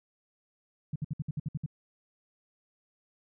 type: tone bursts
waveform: sine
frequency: 149.3 Hz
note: D3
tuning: 29 cents sharp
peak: -29 dBFS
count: 9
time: 0.93-1.662 s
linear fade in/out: 5 ms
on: 28 ms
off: 60 ms
effects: none